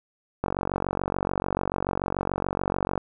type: click train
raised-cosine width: 1 ms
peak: -11 dBFS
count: 120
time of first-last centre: 0.44-2.977 s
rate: 46.9 Hz
effects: none